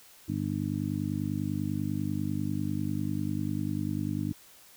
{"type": "harmonic tone", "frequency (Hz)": 50.1, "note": "G1", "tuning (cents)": 38, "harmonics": [2, 3, 4, 5, 6], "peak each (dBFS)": [-35, -35, -35, -35, -35], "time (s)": [0.28, 4.33], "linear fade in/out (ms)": 10, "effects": ["white hiss -55 dBFS RMS until 4.76 s"]}